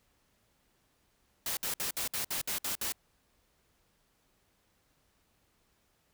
white noise bursts, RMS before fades -34 dBFS, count 9, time 1.46-2.922 s, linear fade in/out 2 ms, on 110 ms, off 59 ms, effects pink hiss -72 dBFS RMS until 6.13 s

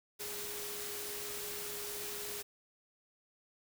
sine tone in noise, 413.5 Hz, G#4, 8 cents flat, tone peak -47 dBFS, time 0.19-2.43 s, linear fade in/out 20 ms, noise white, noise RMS -42 dBFS, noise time 0.19-2.43 s, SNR -8 dB, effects none

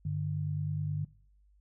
sine tone pair together, 99.9 / 149.6 Hz, G2 / D3, +33 / +32 cents, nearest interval perfect fifth, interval 699 cents, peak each -35 / -32 dBFS, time 0.05-1.05 s, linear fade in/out 5 ms, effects noise-tail reverb RT60 0.5 s tail -20 dB re dry + added 50 Hz sine -61 dBFS peak until 1.6 s

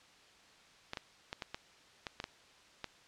clicks, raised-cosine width 0.2 ms, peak -21 dBFS, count 9, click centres 0.934 / 0.972 / 1.329 / 1.422 / 1.545 / 2.068 / 2.201 / 2.241 / 2.843 s, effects white hiss -61 dBFS RMS until 3.07 s + low-pass 5000 Hz 12 dB/octave

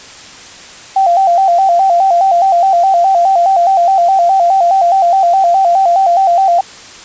sine tone with vibrato, 731 Hz, F#5, 21 cents flat, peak -6 dBFS, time 0.96-6.61 s, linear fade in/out 5 ms, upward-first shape square, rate 4.8 Hz, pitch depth 99 cents each way, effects white hiss -33 dBFS RMS until 7.04 s + resampled to 16000 Hz

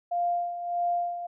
sine tone with tremolo, 698.5 Hz, F5, in tune, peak -23 dBFS, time 0.11-1.27 s, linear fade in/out 10 ms, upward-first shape sine, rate 1.6 Hz, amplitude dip 65%, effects none

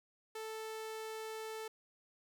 sawtooth tone, 440 Hz, A4, in tune, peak -38 dBFS, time 0.35-1.68 s, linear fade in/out 5 ms, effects none

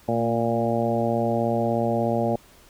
harmonic tone with a mistuned harmonic, 116.54 Hz, A#2, in tune, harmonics 1 / 2 / 3 / 4 / 5 / 6 / 7, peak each -29 / -26 / -30 / -29 / -26 / -29 / -31 dBFS, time 0.08-2.36 s, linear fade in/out 5 ms, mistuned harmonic 2, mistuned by -22 cents, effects pink hiss -53 dBFS RMS until 2.69 s

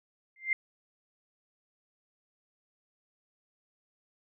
sine tone with exponential growth, 2093 Hz, C7, in tune, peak -21 dBFS, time 0.36-0.53 s, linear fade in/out 2 ms, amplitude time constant 35 ms, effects none

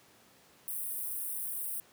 white high-pass noise, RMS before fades -37 dBFS, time 0.68-1.8 s, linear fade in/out 0 ms, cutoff 8700 Hz, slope 96 dB/octave, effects pink hiss -61 dBFS RMS until 1.92 s + high-pass 150 Hz 12 dB/octave

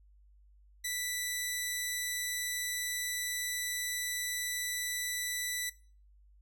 10% pulse tone, 1975.5 Hz, B6, in tune, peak -24 dBFS, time 0.84-5.7 s, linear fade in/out 10 ms, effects noise-tail reverb RT60 0.4 s tail -20 dB re dry + added 50 Hz sine -58 dBFS peak until 6.41 s

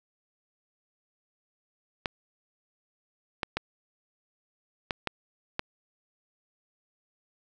clicks, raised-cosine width 0.3 ms, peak -12 dBFS, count 6, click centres 2.058 / 3.432 / 3.57 / 4.908 / 5.073 / 5.594 s, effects none

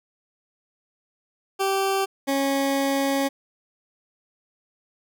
20% pulse tone pair in turn, 388.8 / 274.9 Hz, G4 / C#4, -14 / -14 cents, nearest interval tritone, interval 600 cents, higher first, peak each -16 dBFS, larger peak neither, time 1.59-2.06 / 2.27-3.29 s, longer second, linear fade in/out 20 ms, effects none

